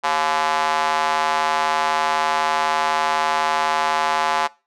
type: tone with high-pass filter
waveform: square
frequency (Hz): 78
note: D#2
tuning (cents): +5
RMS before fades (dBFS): -20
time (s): 0.03-4.48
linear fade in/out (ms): 20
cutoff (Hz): 880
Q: 2.6
effects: noise-tail reverb RT60 0.3 s tail -22 dB re dry + low-pass 6000 Hz 12 dB/octave